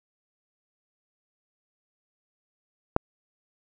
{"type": "click", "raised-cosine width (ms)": 1, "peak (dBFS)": -5, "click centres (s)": 2.964, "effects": []}